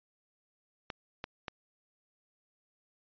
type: clicks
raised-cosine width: 0.3 ms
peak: -21 dBFS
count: 3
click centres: 0.902 / 1.241 / 1.482 s
effects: resampled to 11025 Hz